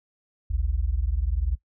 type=tone pair together; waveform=sine; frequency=53.04 / 73.42 Hz; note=G#1 / D2; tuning=+37 / 0 cents; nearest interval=tritone; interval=563 cents; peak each=-24 / -26 dBFS; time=0.5-1.56 s; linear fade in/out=10 ms; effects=noise-tail reverb RT60 0.1 s tail -18 dB re dry